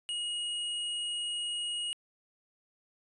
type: tone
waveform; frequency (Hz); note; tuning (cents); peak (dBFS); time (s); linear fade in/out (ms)
square; 2884; F#7; -45; -33; 0.09-1.93; 0
effects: resampled to 24000 Hz